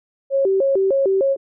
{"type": "tone with vibrato", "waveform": "sine", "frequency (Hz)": 459.1, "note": "A#4", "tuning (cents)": -26, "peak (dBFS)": -14, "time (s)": [0.3, 1.37], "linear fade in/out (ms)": 50, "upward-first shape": "square", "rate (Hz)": 3.3, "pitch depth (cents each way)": 300, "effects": []}